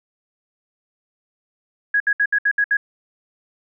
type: tone bursts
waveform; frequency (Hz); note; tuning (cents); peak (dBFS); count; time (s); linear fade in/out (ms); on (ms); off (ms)
sine; 1661.2; G#6; 0; -14; 7; 1.94-2.77; 5; 62; 66
effects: none